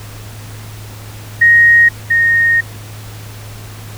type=tone pair in turn; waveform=sine; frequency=1872 / 1853.7 Hz; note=A#6 / A#6; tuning=+7 / -10 cents; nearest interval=unison; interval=17 cents; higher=first; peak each=-4 / -8 dBFS; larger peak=first; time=1.41-1.89 / 2.1-2.61 s; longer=second; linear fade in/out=10 ms; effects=added 106 Hz sine -29 dBFS peak until 3.97 s + pink hiss -35 dBFS RMS until 3.97 s